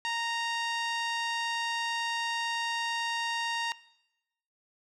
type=tone with low-pass filter; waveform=5% pulse; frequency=929 Hz; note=A#5; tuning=6 cents flat; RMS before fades=-32 dBFS; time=0.05-3.72 s; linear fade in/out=0 ms; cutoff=3100 Hz; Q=0.68; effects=noise-tail reverb RT60 0.9 s tail -20 dB re dry